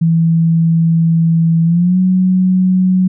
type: tone with pitch glide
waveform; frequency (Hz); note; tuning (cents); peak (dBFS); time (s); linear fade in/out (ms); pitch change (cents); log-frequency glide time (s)
sine; 164.81 to 184.99; E3 to F#3; 0 to 0; -8; 0.01-3.08; 10; +200; 1.64-1.98
effects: none